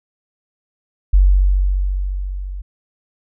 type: tone with level ramp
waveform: sine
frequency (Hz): 47.21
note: F#1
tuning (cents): +36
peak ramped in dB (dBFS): -6 to -25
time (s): 1.13-2.62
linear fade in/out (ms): 10
effects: none